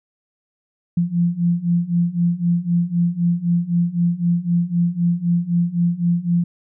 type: beating tone pair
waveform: sine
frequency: 170.6 / 174.5 Hz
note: F3 / F3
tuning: -40 / -1 cents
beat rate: 3.9 Hz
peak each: -20 / -18 dBFS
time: 0.97-6.44 s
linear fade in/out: 5 ms
effects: none